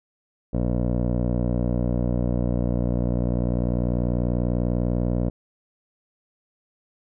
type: tone with low-pass filter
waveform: 15% pulse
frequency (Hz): 60.2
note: B1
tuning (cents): -44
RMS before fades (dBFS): -23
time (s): 0.53-5.3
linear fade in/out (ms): 10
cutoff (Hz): 480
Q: 1.8
effects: none